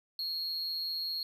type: tone with amplitude modulation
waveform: triangle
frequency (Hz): 4280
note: C8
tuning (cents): +38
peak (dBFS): -29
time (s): 0.19-1.23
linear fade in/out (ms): 2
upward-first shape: sine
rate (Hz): 165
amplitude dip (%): 60
effects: none